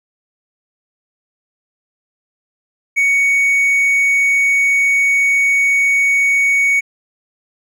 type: tone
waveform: triangle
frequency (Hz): 2233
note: C#7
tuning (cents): +12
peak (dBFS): -9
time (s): 2.96-6.81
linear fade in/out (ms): 20
effects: none